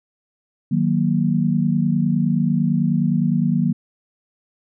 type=chord; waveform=sine; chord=D# minor; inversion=none; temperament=equal with one note detuned; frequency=155.56 / 185 / 235.2 Hz; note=D#3 / F#3 / A#3; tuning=0 / 0 / +16 cents; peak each=-20 dBFS; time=0.71-3.73 s; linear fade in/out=10 ms; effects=none